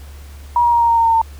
sine tone with pitch steps, 957 / 949.3 / 941.6 / 934.1 / 926.5 / 919.1 / 911.7 / 904.3 Hz, A#5 / A#5 / A#5 / A#5 / A#5 / A#5 / A#5 / A5, +45 / +31 / +17 / +3 / -11 / -25 / -39 / +47 cents, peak -10 dBFS, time 0.56-1.216 s, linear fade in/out 2 ms, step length 82 ms, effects added 71 Hz sine -33 dBFS peak until 1.39 s + pink hiss -45 dBFS RMS until 1.39 s

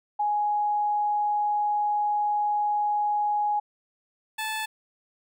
sine / 15% pulse tone pair in turn, 833 / 872.8 Hz, G#5 / A5, +5 / -14 cents, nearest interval minor second, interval 81 cents, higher second, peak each -22 dBFS, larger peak neither, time 0.19-3.6 / 4.38-4.66 s, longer first, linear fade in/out 10 ms, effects none

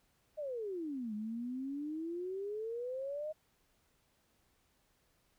sine exponential two-way sweep, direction down then up, 628 to 207.7 to 628 Hz, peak -37 dBFS, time 0.37-3.33 s, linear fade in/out 20 ms, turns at 1.14 s, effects pink hiss -74 dBFS RMS until 5.38 s

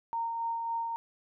sine tone with tremolo, 922 Hz, A#5, 19 cents flat, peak -29 dBFS, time 0.13-0.96 s, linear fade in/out 0 ms, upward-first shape sine, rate 3.6 Hz, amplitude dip 30%, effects none

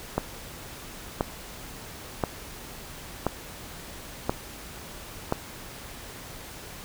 click train, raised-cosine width 1 ms, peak -9 dBFS, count 6, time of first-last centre 0.18-5.324 s, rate 0.972 Hz, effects pink hiss -42 dBFS RMS until 6.84 s

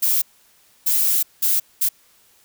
violet noise bursts at uneven times, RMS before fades -18 dBFS, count 4, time 0.02-0.22 / 0.86-1.23 / 1.42-1.6 / 1.81-1.89 s, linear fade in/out 10 ms, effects white hiss -56 dBFS RMS until 2.44 s

